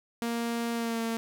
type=tone with pitch glide; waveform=sawtooth; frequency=233.6 to 228 Hz; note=A#3 to A#3; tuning=+4 to -38 cents; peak=-25 dBFS; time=0.22-1.17 s; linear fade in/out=0 ms; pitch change=-42 cents; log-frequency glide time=0.73-1 s; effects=none